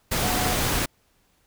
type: tone in noise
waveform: sine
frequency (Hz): 731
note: F#5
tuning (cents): -21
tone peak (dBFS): -29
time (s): 0.23-0.55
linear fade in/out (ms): 10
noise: pink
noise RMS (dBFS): -24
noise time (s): 0.11-0.86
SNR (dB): -8
effects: pink hiss -65 dBFS RMS until 1.46 s